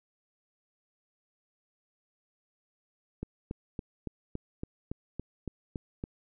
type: click train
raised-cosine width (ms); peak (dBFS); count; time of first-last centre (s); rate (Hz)
3; -22; 11; 3.23-6.039; 3.56
effects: none